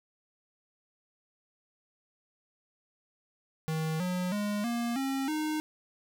square tone with pitch steps, 158.5 / 181.02 / 206.7 / 236.1 / 269.7 / 308 Hz, D#3 / F#3 / G#3 / A#3 / C#4 / D#4, +32 / -38 / -8 / +22 / -47 / -17 cents, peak -30 dBFS, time 3.68-5.6 s, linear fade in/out 0 ms, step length 320 ms, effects none

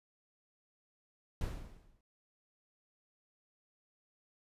brown noise with exponential decay, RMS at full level -33 dBFS, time 1.41-2.01 s, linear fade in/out 2 ms, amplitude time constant 130 ms, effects resampled to 32000 Hz

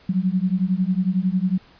sine beating tone pair, 180 / 191 Hz, F#3 / G3, -47 / -45 cents, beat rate 11 Hz, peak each -21 dBFS, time 0.09-1.58 s, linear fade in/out 5 ms, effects pink hiss -52 dBFS RMS until 1.79 s + resampled to 11025 Hz

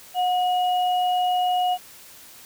sine tone pair together, 726.8 / 2900 Hz, F#5 / F#7, -31 / -35 cents, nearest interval 2 octaves, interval 2396 cents, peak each -19 / -31 dBFS, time 0.14-1.78 s, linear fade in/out 50 ms, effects white hiss -46 dBFS RMS until 2.45 s

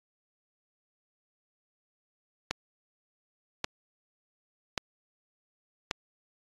click train, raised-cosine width 0.2 ms, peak -11 dBFS, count 4, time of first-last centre 2.51-5.911 s, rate 0.882 Hz, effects AAC 32 kbps

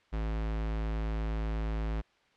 square tone, 54.2 Hz, A1, 25 cents flat, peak -31 dBFS, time 0.12-2.02 s, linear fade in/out 20 ms, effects white hiss -66 dBFS RMS until 2.36 s + low-pass 3000 Hz 12 dB/octave

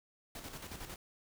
pink noise with tremolo, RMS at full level -45 dBFS, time 0.35-0.96 s, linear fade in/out 2 ms, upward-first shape square, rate 11 Hz, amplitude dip 50%, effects none

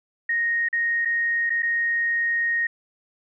sine tone with dropouts, 1864.7 Hz, A#6, in tune, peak -20 dBFS, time 0.29-2.67 s, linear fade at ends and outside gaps 5 ms, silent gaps 0.687-0.728 / 1.05-1.055 / 1.496-1.502 / 1.623-1.629 s, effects none

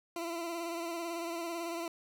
20% pulse tone with vibrato, 337.7 Hz, E4, 42 cents sharp, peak -31 dBFS, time 0.16-1.88 s, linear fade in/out 2 ms, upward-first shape sine, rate 18 Hz, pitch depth 38 cents each way, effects none

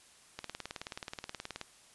click train, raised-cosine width 0.2 ms, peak -22 dBFS, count 24, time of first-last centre 0.39-1.613 s, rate 18.8 Hz, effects white hiss -60 dBFS RMS until 1.94 s + resampled to 24000 Hz

